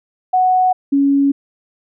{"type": "tone pair in turn", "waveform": "sine", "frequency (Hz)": [740, 279], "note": ["F#5", "C#4"], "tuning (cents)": [0, 11], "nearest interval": "octave + perfect fourth", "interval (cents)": 1689, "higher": "first", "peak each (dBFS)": -10, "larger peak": "neither", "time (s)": [[0.33, 0.73], [0.92, 1.32]], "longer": "neither", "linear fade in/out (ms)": 10, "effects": []}